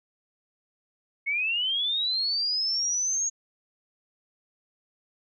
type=linear sweep; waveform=sine; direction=up; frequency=2172 to 6645 Hz; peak=-24 dBFS; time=1.26-3.3 s; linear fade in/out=20 ms; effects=none